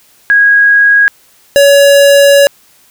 sine / square tone pair in turn, 1647 / 563.4 Hz, G#6 / C#5, -15 / +28 cents, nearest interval octave + perfect fifth, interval 1857 cents, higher first, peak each -3 dBFS, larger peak neither, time 0.3-1.08 / 1.56-2.47 s, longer second, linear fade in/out 0 ms, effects white hiss -46 dBFS RMS until 2.9 s

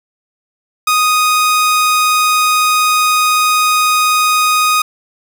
sawtooth tone, 1244.5 Hz, D#6, in tune, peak -6 dBFS, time 0.87-4.82 s, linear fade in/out 5 ms, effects none

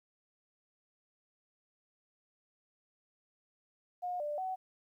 sine tone with pitch steps, 718 / 592 / 751 Hz, F5 / D5 / F#5, +48 / +14 / +26 cents, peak -34 dBFS, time 4.02-4.56 s, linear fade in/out 20 ms, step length 180 ms, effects 12-bit

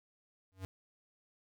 square tone with exponential growth, 94.7 Hz, F#2, 41 cents sharp, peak -37 dBFS, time 0.52-0.65 s, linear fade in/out 0 ms, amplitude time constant 27 ms, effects none

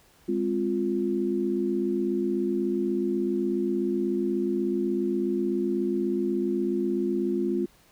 sine chord, F minor, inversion first, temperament equal with one note detuned, 205.1 / 261.6 / 349.2 Hz, Ab3 / C4 / F4, -21 / 0 / 0 cents, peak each -29 / -30 / -26 dBFS, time 0.28-7.66 s, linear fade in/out 10 ms, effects pink hiss -59 dBFS RMS until 7.91 s

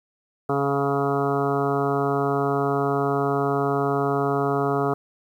harmonic tone, 140 Hz, C#3, 18 cents sharp, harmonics 1 / 2 / 3 / 4 / 5 / 6 / 7 / 8 / 9 / 10, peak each -28 / -28 / -24 / -36 / -27 / -35 / -34 / -33 / -30 / -38 dBFS, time 0.49-4.94 s, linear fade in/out 5 ms, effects 9-bit

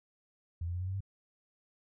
sine tone with pitch steps, 84.4 / 86.92 / 89.52 / 92.2 / 94.95 / 97.79 Hz, E2 / F2 / F2 / F#2 / F#2 / G2, +41 / -8 / +43 / -6 / +45 / -4 cents, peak -33 dBFS, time 0.61-1.006 s, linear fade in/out 5 ms, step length 66 ms, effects none

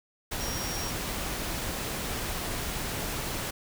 sine tone in noise, 5610 Hz, F8, 7 cents sharp, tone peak -37 dBFS, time 0.4-0.91 s, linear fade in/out 10 ms, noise pink, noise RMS -33 dBFS, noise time 0.31-3.51 s, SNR -7 dB, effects none

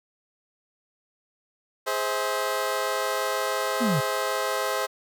20% pulse chord, Ab augmented, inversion none, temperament equal with one note detuned, 415.3 / 523.3 / 646.1 Hz, Ab4 / C5 / E5, 0 / 0 / -35 cents, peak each -26 / -23 / -25 dBFS, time 1.86-4.87 s, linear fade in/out 20 ms
triangle linear sweep, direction down, 255.7 to 123.47 Hz, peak -20 dBFS, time 3.8-4.01 s, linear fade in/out 20 ms
effects none

